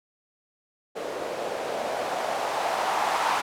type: noise with low-pass filter sweep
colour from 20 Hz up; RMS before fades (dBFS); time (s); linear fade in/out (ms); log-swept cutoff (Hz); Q
violet; -28; 0.95-3.42; 20; 480 to 930; 2.8
effects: none